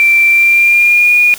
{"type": "tone with pitch glide", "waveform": "sine", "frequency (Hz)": [2349, 2439], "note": ["D7", "D#7"], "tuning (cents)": [0, -35], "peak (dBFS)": -5, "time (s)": [0, 1.34], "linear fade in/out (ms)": 0, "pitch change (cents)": 65, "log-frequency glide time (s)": [0.29, 1.13], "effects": ["white hiss -30 dBFS RMS until 1.38 s"]}